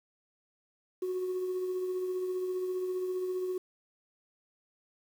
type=tone with tremolo; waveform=sine; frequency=368.1 Hz; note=F#4; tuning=9 cents flat; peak=-27 dBFS; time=1.02-3.58 s; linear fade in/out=5 ms; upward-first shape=triangle; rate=15 Hz; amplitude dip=45%; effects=tanh soft clip ceiling -28 dBFS + 9-bit